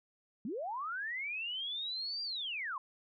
sine linear two-way sweep, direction up then down, 185 to 4784 to 989 Hz, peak -36 dBFS, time 0.45-2.78 s, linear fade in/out 2 ms, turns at 2.23 s, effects none

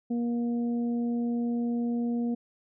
harmonic tone, 237.2 Hz, A#3, 30 cents sharp, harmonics 1 / 2 / 3, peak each -26 / -38 / -45 dBFS, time 0.1-2.35 s, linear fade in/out 10 ms, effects none

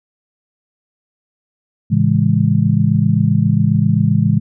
sine chord, A major seventh, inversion none, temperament just, 110 / 137.5 / 165 / 206.2 Hz, A2 / C#3 / E3 / G#3, 0 / -14 / +2 / -12 cents, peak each -16 dBFS, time 1.9-4.4 s, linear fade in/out 20 ms, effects none

